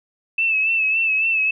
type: tone with vibrato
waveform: sine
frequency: 2625 Hz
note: E7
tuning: 8 cents flat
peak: -16 dBFS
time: 0.38-1.51 s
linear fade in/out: 5 ms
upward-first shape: sine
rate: 3.6 Hz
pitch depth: 47 cents each way
effects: none